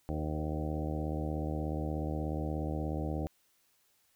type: harmonic tone with a mistuned harmonic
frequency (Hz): 76.7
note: D#2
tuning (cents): -24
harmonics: 1 / 2 / 3 / 4 / 5 / 6 / 7 / 8 / 9 / 10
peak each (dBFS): -36 / -38 / -43 / -39 / -46 / -46 / -44 / -47 / -49 / -46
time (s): 0.09-3.27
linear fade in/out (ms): 0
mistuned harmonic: 7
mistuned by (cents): -16
effects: white hiss -71 dBFS RMS until 4.15 s